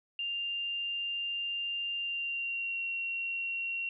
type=tone with pitch glide; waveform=sine; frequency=2794 to 2741 Hz; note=F7 to F7; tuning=0 to -33 cents; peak=-32 dBFS; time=0.19-3.89 s; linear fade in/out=2 ms; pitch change=-33 cents; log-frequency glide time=1.97-2.82 s; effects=none